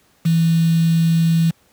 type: tone with quantisation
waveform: sine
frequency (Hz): 164.81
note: E3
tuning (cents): 0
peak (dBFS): -12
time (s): 0.25-1.51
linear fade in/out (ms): 10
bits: 5
effects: pink hiss -57 dBFS RMS until 1.72 s + high-pass 60 Hz 12 dB/octave